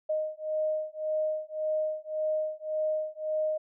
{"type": "beating tone pair", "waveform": "sine", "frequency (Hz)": [619, 620.8], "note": ["D#5", "D#5"], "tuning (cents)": [-9, -4], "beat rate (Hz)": 1.8, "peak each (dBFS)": -31, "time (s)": [0.09, 3.58], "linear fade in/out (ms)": 10, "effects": []}